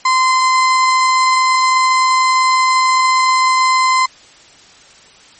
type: tone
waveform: 35% pulse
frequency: 1034 Hz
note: C6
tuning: 21 cents flat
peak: -8 dBFS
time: 0.05-4.06 s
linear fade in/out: 5 ms
effects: white hiss -43 dBFS RMS until 5.39 s + MP3 32 kbps